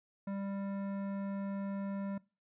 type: tone with hard clipping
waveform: sine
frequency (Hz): 197.5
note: G3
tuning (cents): +13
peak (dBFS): -38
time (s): 0.27-2.18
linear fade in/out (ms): 5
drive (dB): 14
effects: noise-tail reverb RT60 0.3 s tail -22 dB re dry + resampled to 8000 Hz